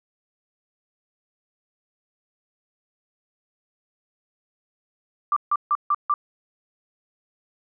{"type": "tone bursts", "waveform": "sine", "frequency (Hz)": 1178, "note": "D6", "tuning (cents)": 5, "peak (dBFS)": -17, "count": 5, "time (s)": [5.32, 6.14], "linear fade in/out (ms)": 2, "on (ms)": 44, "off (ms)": 150, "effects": []}